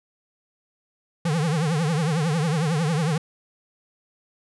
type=tone with vibrato; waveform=square; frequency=158.3 Hz; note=D#3; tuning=30 cents sharp; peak=-21 dBFS; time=1.25-3.18 s; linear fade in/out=5 ms; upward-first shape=triangle; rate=11 Hz; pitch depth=200 cents each way; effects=resampled to 24000 Hz